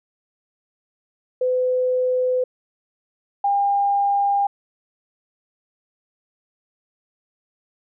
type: tone pair in turn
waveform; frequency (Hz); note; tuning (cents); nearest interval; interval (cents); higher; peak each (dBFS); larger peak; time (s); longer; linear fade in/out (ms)
sine; 506 / 803.2; B4 / G5; +42 / +42; minor sixth; 800; second; -17 / -16; second; 1.41-2.44 / 3.44-4.47; neither; 5
effects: none